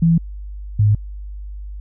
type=tone pair in turn; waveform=sine; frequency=166.2 / 104.7 Hz; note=E3 / G#2; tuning=+15 / +15 cents; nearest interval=minor sixth; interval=800 cents; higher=first; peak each=-10 / -10 dBFS; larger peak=neither; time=0.02-0.18 / 0.79-0.95 s; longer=neither; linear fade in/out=5 ms; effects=added 50 Hz sine -28 dBFS peak until 1.8 s